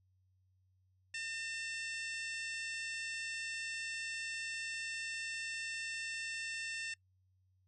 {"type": "harmonic tone with a mistuned harmonic", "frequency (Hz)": 895, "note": "A5", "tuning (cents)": 29, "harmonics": [2, 3, 4, 5, 6, 7, 8, 9, 10], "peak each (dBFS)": [-43, -43, -52, -54, -49, -58, -56, -52, -63], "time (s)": [1.14, 6.94], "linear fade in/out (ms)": 5, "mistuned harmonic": 2, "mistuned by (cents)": 24, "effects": ["noise-tail reverb RT60 0.1 s tail -25 dB re dry", "added 93 Hz sine -70 dBFS peak until 7.67 s"]}